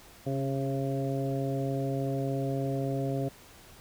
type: harmonic tone with a mistuned harmonic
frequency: 135.6 Hz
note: C#3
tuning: 38 cents flat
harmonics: 1 / 2 / 3 / 4 / 5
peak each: -31 / -34 / -36 / -37 / -38 dBFS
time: 0.26-3.29 s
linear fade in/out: 10 ms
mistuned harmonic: 2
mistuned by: +22 cents
effects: pink hiss -53 dBFS RMS until 3.8 s